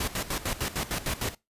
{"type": "noise with tremolo", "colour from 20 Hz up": "pink", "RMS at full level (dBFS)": -29, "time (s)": [0, 1.35], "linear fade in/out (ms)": 5, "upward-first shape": "square", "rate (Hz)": 6.6, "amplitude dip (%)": 80, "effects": ["noise-tail reverb RT60 0.2 s tail -20 dB re dry", "resampled to 32000 Hz"]}